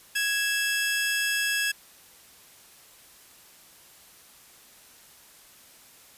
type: tone pair together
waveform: sawtooth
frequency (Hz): 1661.2 / 2640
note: G#6 / E7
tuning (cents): 0 / +2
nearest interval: minor sixth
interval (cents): 802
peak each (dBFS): -22 / -26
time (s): 0.15-1.72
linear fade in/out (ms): 10
effects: white hiss -53 dBFS RMS until 6.17 s + resampled to 32000 Hz